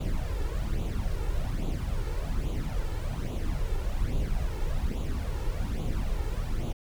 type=noise with flanger; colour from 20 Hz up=brown; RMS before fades=-29 dBFS; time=0-6.73 s; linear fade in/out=10 ms; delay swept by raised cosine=0.28 to 2.28 ms; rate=1.2 Hz; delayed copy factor=+0.65; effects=none